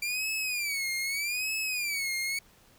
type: tone with vibrato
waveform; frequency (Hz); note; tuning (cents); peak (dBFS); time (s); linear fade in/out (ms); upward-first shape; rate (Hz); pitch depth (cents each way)
sawtooth; 2349; D7; 0; -26; 0.02-2.39; 5; sine; 0.81; 170
effects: pink hiss -60 dBFS RMS until 2.78 s